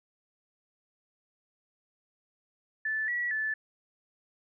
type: tone with pitch steps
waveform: sine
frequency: 1750 / 1934 / 1744 Hz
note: A6 / B6 / A6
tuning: -10 / -37 / -16 cents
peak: -28 dBFS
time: 2.85-3.54 s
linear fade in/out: 5 ms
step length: 230 ms
effects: none